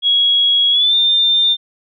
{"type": "tone with pitch glide", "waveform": "sine", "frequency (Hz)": [3322, 3602], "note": ["G#7", "A7"], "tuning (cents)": [0, 40], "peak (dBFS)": -10, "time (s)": [0.02, 1.57], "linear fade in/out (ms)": 50, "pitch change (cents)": 140, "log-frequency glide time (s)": [0.71, 0.95], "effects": []}